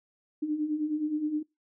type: beating tone pair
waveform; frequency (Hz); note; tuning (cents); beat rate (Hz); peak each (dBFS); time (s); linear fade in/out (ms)
sine; 295.7 / 305.3; D4 / D#4; +12 / -33; 9.6; -34 / -28; 0.42-1.43; 10
effects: noise-tail reverb RT60 0.2 s tail -24 dB re dry